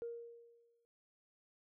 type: tone with exponential decay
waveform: sine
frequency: 468.6 Hz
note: A#4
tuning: 9 cents sharp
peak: -38 dBFS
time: 0.02-0.85 s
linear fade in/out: 0 ms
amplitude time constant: 180 ms
effects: tanh soft clip ceiling -35 dBFS